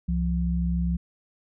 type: tone pair together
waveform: sine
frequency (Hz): 66 / 173.17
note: C2 / F3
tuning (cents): +16 / -14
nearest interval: octave + perfect fourth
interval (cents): 1670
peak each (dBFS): -25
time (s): 0.08-0.97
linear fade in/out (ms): 10
effects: none